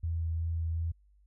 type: tone with vibrato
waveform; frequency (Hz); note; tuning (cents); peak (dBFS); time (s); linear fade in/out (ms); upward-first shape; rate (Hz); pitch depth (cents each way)
sine; 82.41; E2; 0; -29; 0.03-0.92; 10; sine; 2.7; 12
effects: added 50 Hz sine -60 dBFS peak until 1.26 s